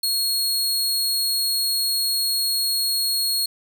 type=tone; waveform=sawtooth; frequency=4308 Hz; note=C8; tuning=50 cents sharp; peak=-17 dBFS; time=0.03-3.46 s; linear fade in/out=5 ms; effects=8-bit